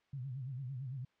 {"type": "tone with vibrato", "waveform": "sine", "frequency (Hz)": 130.81, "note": "C3", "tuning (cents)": 0, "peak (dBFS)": -39, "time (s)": [0.13, 1.05], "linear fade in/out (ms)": 5, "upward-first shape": "sine", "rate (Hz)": 8.9, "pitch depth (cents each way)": 130, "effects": ["white hiss -75 dBFS RMS until 1.2 s", "low-pass 3000 Hz 12 dB/octave"]}